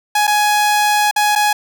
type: tone with dropouts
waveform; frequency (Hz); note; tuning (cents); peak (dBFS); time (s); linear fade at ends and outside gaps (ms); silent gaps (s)
sawtooth; 836; G#5; +11; -8; 0.15-1.53; 5; 0.27-0.276 / 1.112-1.161 / 1.353-1.358
effects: none